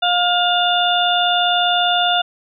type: harmonic tone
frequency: 709 Hz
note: F5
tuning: 26 cents sharp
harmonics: 1 / 2 / 4 / 5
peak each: -17 / -21 / -21 / -19 dBFS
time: 0.02-2.22 s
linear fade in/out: 10 ms
effects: none